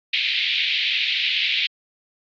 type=band-pass noise; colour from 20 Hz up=pink; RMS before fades=-22 dBFS; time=0.13-1.67 s; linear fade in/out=5 ms; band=2200 to 4000 Hz; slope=48 dB/octave; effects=AAC 64 kbps